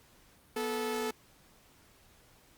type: tone pair together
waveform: sawtooth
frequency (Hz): 244.6 / 435.8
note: B3 / A4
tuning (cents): -16 / -17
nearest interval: minor seventh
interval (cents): 999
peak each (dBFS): -34 / -29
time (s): 0.56-1.11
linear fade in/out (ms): 5
effects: pink hiss -62 dBFS RMS until 2.57 s + Opus 48 kbps